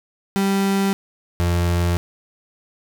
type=tone pair in turn; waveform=35% pulse; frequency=196 / 86.86 Hz; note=G3 / F2; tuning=0 / -9 cents; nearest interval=octave + major second; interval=1409 cents; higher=first; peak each=-15 / -15 dBFS; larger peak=neither; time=0.36-0.93 / 1.4-1.97 s; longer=neither; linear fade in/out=0 ms; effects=none